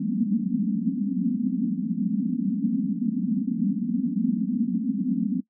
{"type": "band-pass noise", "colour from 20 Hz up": "pink", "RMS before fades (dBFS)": -25, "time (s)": [0, 5.41], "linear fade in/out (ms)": 10, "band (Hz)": [180, 270], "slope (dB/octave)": 96, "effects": ["noise-tail reverb RT60 0.1 s tail -20 dB re dry"]}